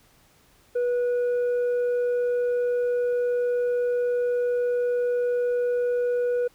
sine tone with tanh clipping, 487.7 Hz, B4, 22 cents flat, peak -22 dBFS, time 0.75-6.48 s, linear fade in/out 10 ms, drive 3 dB, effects pink hiss -59 dBFS RMS until 6.54 s

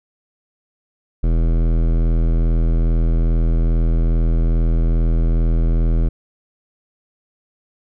sine tone with hard clipping, 41.2 Hz, E1, in tune, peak -15 dBFS, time 1.23-6.09 s, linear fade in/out 10 ms, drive 17 dB, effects none

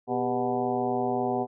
harmonic tone with a mistuned harmonic, 123.6 Hz, B2, 2 cents sharp, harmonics 1 / 2 / 3 / 4 / 5 / 6 / 7 / 8, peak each -39 / -31 / -30 / -34 / -36 / -29 / -37 / -41 dBFS, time 0.07-1.47 s, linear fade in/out 50 ms, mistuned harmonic 3, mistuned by +100 cents, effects none

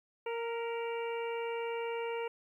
harmonic tone with a mistuned harmonic, 464 Hz, A#4, 8 cents flat, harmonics 1 / 2 / 3 / 4 / 5 / 6, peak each -35 / -41 / -49 / -52 / -46 / -48 dBFS, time 0.26-2.28 s, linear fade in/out 5 ms, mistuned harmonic 4, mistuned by +34 cents, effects 12-bit

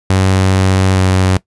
sawtooth tone with pitch glide, 94.8 to 93.55 Hz, F#2 to F#2, +43 to +20 cents, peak -5 dBFS, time 0.1-1.37 s, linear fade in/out 0 ms, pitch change -23 cents, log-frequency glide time 0.94-0.99 s, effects noise-tail reverb RT60 0.1 s tail -19 dB re dry + resampled to 24000 Hz

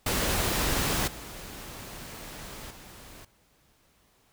pink noise with level steps, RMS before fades -27 / -42 / -48 dBFS, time 0.06-3.25 s, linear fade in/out 5 ms, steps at 1.07 / 2.7 s, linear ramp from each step 10 ms, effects pink hiss -65 dBFS RMS until 4.32 s

